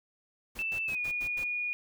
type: noise bursts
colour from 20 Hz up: pink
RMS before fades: -46 dBFS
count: 6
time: 0.55-1.443 s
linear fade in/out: 10 ms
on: 78 ms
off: 85 ms
type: tone with pitch glide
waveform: sine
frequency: 2652 to 2446 Hz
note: E7 to D#7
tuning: +10 to -30 cents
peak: -30 dBFS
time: 0.59-1.73 s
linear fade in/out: 0 ms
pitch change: -140 cents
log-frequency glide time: 0.85-1 s
effects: none